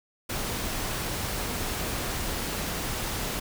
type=noise; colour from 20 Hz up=pink; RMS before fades=-31 dBFS; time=0.29-3.4 s; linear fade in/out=10 ms; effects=none